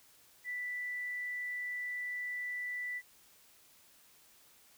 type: tone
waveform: sine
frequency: 1975.5 Hz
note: B6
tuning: in tune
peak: -36 dBFS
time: 0.44-3.02 s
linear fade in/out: 50 ms
effects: white hiss -63 dBFS RMS until 4.77 s